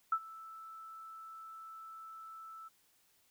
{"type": "tone with ADSR envelope", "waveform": "sine", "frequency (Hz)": 1318.5, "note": "E6", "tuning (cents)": 0, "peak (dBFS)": -26, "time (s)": [0.12, 2.69], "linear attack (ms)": 5, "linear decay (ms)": 60, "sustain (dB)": -21, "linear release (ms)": 18, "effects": ["white hiss -71 dBFS RMS until 3.3 s"]}